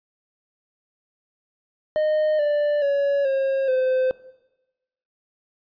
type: tone with pitch steps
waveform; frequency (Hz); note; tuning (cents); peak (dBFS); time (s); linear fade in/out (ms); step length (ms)
triangle; 615 / 588.6 / 563.3 / 539.1 / 516; D#5 / D5 / C#5 / C#5 / C5; -20 / +4 / +28 / -48 / -24; -16; 1.96-4.11; 0; 430
effects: noise-tail reverb RT60 1.0 s tail -18 dB re dry + resampled to 11025 Hz